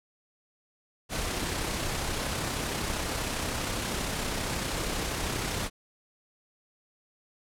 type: noise with amplitude modulation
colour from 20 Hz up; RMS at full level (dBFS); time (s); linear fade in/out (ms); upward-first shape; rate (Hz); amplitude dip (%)
pink; -30; 1.09-5.7; 50; sine; 32.6; 30
effects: low-pass 11000 Hz 12 dB/octave